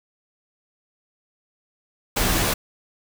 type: noise with comb filter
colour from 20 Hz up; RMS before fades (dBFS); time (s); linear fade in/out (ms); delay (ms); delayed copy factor
pink; -21; 2.16-2.54; 10; 14; -0.7
effects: none